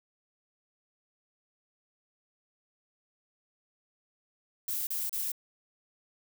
violet noise bursts, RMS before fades -33 dBFS, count 3, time 4.68-5.318 s, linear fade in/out 2 ms, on 190 ms, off 34 ms, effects none

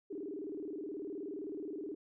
sine tone with vibrato, 349.2 Hz, F4, in tune, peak -39 dBFS, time 0.1-1.95 s, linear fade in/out 10 ms, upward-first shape square, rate 19 Hz, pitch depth 240 cents each way, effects none

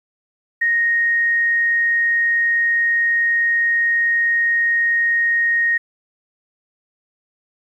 sine tone, 1864.7 Hz, A#6, in tune, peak -14 dBFS, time 0.61-5.78 s, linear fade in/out 10 ms, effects 9-bit

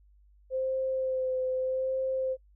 sine tone with vibrato, 520 Hz, C5, 11 cents flat, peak -27 dBFS, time 0.5-2.37 s, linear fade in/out 50 ms, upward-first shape sine, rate 0.81 Hz, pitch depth 19 cents each way, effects noise-tail reverb RT60 0.1 s tail -24 dB re dry + added 50 Hz sine -57 dBFS peak until 2.55 s

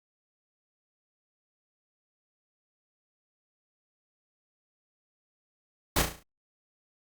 pink noise with echo, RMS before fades -24 dBFS, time 5.96-6.02 s, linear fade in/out 5 ms, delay 35 ms, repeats 6, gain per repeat -6 dB, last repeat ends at 6.23 s, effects Opus 48 kbps

